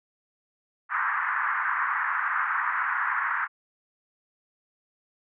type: band-pass noise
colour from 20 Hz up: white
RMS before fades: -27 dBFS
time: 0.89-3.48 s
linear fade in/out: 50 ms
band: 980 to 1800 Hz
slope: 48 dB/octave
effects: none